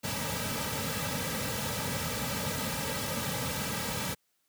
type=noise with comb filter; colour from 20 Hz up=pink; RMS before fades=-33 dBFS; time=0.03-4.15 s; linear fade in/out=20 ms; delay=2.8 ms; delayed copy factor=-0.9; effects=white hiss -75 dBFS RMS until 4.48 s + high-pass 80 Hz 12 dB/octave